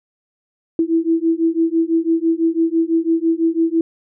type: beating tone pair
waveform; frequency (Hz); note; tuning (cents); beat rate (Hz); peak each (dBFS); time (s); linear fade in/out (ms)
sine; 326 / 332; E4 / E4; -19 / +12; 6; -17; 0.79-3.81; 2
effects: none